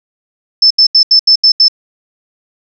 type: tone bursts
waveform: sine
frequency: 5274 Hz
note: E8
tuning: in tune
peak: -3 dBFS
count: 7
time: 0.62-1.683 s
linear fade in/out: 5 ms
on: 85 ms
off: 78 ms
effects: none